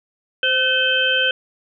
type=harmonic tone with a mistuned harmonic; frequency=519 Hz; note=C5; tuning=14 cents flat; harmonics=1 / 3 / 5 / 6; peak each=-24 / -19 / -23 / -19 dBFS; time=0.43-1.31 s; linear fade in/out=2 ms; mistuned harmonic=3; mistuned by=-35 cents; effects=none